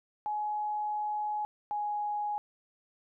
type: tone pair in turn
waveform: sine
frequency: 842 / 832.8 Hz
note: G#5 / G#5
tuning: +24 / +5 cents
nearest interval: unison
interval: 19 cents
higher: first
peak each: -30 / -30 dBFS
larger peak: neither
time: 0.26-1.45 / 1.71-2.38 s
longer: first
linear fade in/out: 0 ms
effects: none